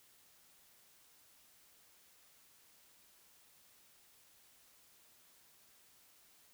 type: silence
effects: white hiss -66 dBFS RMS until 6.53 s